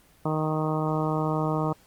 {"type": "harmonic tone", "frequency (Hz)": 155.56, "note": "D#3", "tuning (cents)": 0, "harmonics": [1, 2, 3, 4, 5, 6, 7, 8], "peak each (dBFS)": [-27, -30, -32, -33, -34, -35, -35, -36], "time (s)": [0.25, 1.73], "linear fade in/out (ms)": 5, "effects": ["pink hiss -58 dBFS RMS until 1.86 s", "Opus 24 kbps"]}